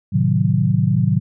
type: chord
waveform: sine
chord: A diminished seventh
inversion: none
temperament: equal with one note detuned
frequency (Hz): 110 / 130.81 / 154.67 / 185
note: A2 / C3 / Eb3 / Gb3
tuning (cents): 0 / 0 / -10 / 0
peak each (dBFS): -19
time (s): 0.12-1.2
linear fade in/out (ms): 20
effects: none